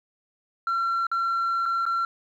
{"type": "tone with dropouts", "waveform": "sine", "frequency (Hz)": 1361, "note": "F6", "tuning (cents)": -45, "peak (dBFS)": -20, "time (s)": [0.67, 2.05], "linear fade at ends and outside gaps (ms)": 2, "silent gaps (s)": [[1.068, 1.115], [1.656, 1.66], [1.854, 1.863]], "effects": ["tanh soft clip ceiling -21 dBFS", "10-bit"]}